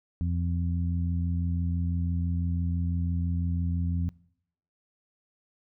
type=harmonic tone; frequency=86 Hz; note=F2; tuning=26 cents flat; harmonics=1 / 2 / 3; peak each=-26 / -32 / -39 dBFS; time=0.21-4.09 s; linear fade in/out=0 ms; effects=noise-tail reverb RT60 0.7 s tail -23 dB re dry